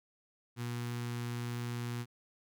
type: tone with notch filter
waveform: sawtooth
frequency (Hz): 120.1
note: B2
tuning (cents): -48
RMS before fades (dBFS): -38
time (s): 0.56-2.06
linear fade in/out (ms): 50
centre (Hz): 590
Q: 1.2
effects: none